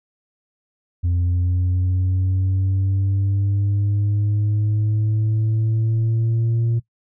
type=linear sweep; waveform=sine; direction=up; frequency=87.31 to 116.54 Hz; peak=-14 dBFS; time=1.03-6.8 s; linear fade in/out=20 ms; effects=noise-tail reverb RT60 0.1 s tail -18 dB re dry + tanh soft clip ceiling -15 dBFS